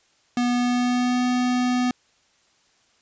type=tone with pitch glide; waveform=square; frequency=243.9 to 248.6 Hz; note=B3 to B3; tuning=-21 to +12 cents; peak=-20 dBFS; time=0.37-1.91 s; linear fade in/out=2 ms; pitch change=+33 cents; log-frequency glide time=0.47-1.24 s; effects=white hiss -62 dBFS RMS until 3.01 s + resampled to 16000 Hz